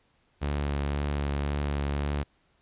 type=tone with vibrato; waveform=sawtooth; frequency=71.7 Hz; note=D2; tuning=41 cents flat; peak=-23 dBFS; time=0.41-2.24 s; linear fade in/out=20 ms; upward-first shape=triangle; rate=1.9 Hz; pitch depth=22 cents each way; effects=pink hiss -68 dBFS RMS until 2.61 s + resampled to 8000 Hz